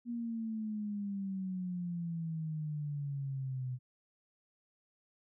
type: exponential sweep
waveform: sine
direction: down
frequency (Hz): 240 to 125.2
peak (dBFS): -35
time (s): 0.05-3.79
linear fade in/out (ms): 50
effects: none